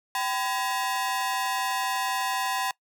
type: ring-modulated tone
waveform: sawtooth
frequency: 892 Hz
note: A5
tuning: 23 cents sharp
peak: -19 dBFS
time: 0.15-2.71 s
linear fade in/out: 2 ms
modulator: 118 Hz
effects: noise-tail reverb RT60 0.1 s tail -22 dB re dry